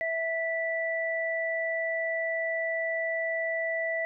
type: tone pair together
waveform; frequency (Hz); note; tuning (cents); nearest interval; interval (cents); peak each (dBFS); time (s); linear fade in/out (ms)
sine; 657 / 1968.8; E5 / B6; -6 / -6; octave + perfect fifth; 1900; -30 / -30; 0.01-4.05; 0
effects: none